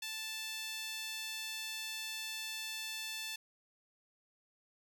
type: tone with high-pass filter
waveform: sawtooth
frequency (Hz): 880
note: A5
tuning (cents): 0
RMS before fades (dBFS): -42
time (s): 0.02-3.36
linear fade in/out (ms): 5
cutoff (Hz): 3000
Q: 1.5
effects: none